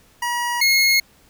25% pulse tone pair in turn, 960 / 2161 Hz, B5 / C#7, -49 / -45 cents, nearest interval octave + major second, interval 1404 cents, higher second, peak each -17 / -10 dBFS, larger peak second, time 0.22-0.61 / 0.61-1 s, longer neither, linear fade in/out 5 ms, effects pink hiss -54 dBFS RMS until 1.29 s

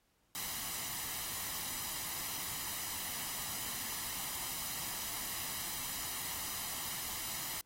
white noise with comb filter, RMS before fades -40 dBFS, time 0.35-7.61 s, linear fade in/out 0 ms, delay 1 ms, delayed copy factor +0.5, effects pink hiss -75 dBFS RMS until 7.65 s + AAC 48 kbps

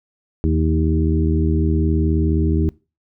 harmonic tone with a mistuned harmonic, 79.3 Hz, D#2, 33 cents sharp, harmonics 1 / 2 / 3 / 4 / 5, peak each -17 / -22 / -24 / -22 / -27 dBFS, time 0.44-2.69 s, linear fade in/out 0 ms, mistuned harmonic 3, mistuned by -35 cents, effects noise-tail reverb RT60 0.3 s tail -22 dB re dry

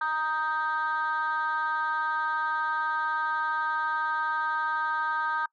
sine chord, Eb major, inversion second, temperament equal, 932.3 / 1244.5 / 1568 Hz, Bb5 / Eb6 / G6, 0 / 0 / 0 cents, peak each -29 dBFS, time 0.01-5.46 s, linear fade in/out 5 ms, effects noise-tail reverb RT60 0.1 s tail -25 dB re dry + tanh soft clip ceiling -20 dBFS

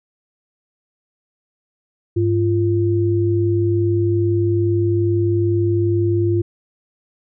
sine tone pair together, 102.4 / 344.7 Hz, G#2 / F4, -24 / -23 cents, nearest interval octave + major sixth, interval 2101 cents, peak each -17 dBFS, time 2.16-6.42 s, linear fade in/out 10 ms, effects none

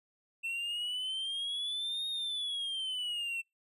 triangle exponential two-way sweep, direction up then down, 2689 to 3729 to 2689 Hz, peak -32 dBFS, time 0.43-3.42 s, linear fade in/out 20 ms, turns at 2.08 s, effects noise-tail reverb RT60 0.2 s tail -26 dB re dry + resampled to 32000 Hz

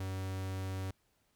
45% pulse tone, 95 Hz, F#2, 46 cents sharp, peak -36 dBFS, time 0-0.91 s, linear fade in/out 5 ms, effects pink hiss -75 dBFS RMS until 1.35 s

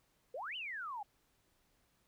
sine exponential two-way sweep, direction up then down, 461.1 to 3108 to 782 Hz, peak -40 dBFS, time 0.34-1.03 s, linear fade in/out 5 ms, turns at 0.56 s, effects pink hiss -75 dBFS RMS until 2.07 s

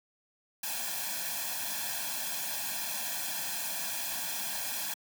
white noise with comb filter, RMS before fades -35 dBFS, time 0.63-4.94 s, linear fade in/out 5 ms, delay 1.2 ms, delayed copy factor +1, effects high-pass 200 Hz 12 dB/octave

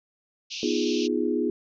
pink band-pass noise, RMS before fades -35 dBFS, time 0.5-1.08 s, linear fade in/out 20 ms, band 2500 to 6200 Hz, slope 96 dB/octave
sine chord, F half-diminished seventh, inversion second, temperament equal, 246.9 / 311.1 / 349.2 / 415.3 Hz, Cb4 / Eb4 / F4 / Ab4, 0 / 0 / 0 / 0 cents, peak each -28 dBFS, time 0.63-1.5 s, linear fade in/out 2 ms
effects none

